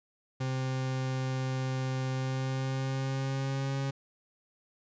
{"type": "tone with pitch glide", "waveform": "40% pulse", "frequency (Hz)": [130.81, 136.52], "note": ["C3", "C#3"], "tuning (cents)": [0, -26], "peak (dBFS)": -29, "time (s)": [0.4, 3.91], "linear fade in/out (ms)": 10, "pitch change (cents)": 74, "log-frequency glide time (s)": [2.11, 3.79], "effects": ["resampled to 16000 Hz"]}